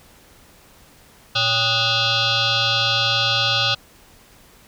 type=tone with frequency modulation; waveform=sine; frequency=116.54 Hz; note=A#2; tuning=in tune; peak=-16 dBFS; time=1.35-3.75 s; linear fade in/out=10 ms; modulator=679 Hz; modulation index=6.4; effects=pink hiss -50 dBFS RMS until 4.67 s